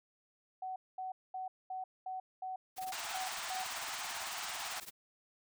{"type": "tone bursts", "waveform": "sine", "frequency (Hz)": 750, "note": "F#5", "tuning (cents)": 23, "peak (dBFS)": -38, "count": 9, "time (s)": [0.62, 3.64], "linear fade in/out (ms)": 5, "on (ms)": 140, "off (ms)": 220}
{"type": "noise with tremolo", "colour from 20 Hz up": "white", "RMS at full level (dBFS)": -45, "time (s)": [2.76, 4.91], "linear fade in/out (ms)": 20, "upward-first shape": "triangle", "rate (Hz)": 18, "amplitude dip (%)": 95}
{"type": "band-pass noise", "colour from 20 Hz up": "pink", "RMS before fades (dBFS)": -42, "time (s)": [2.92, 4.8], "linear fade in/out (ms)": 2, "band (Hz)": [660, 9200], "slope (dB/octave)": 96}
{"effects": []}